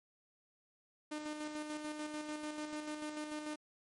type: tone with tremolo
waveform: sawtooth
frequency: 302.6 Hz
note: D#4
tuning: 48 cents flat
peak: -35 dBFS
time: 1.11-3.56 s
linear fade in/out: 10 ms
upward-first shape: square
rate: 6.8 Hz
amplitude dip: 40%
effects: MP3 48 kbps